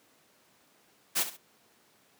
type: noise with echo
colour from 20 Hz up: white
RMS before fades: -27 dBFS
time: 1.15-1.24 s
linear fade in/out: 20 ms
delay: 67 ms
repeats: 2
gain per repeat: -11 dB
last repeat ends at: 1.374 s
effects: pink hiss -64 dBFS RMS until 2.19 s + high-pass 200 Hz 12 dB/octave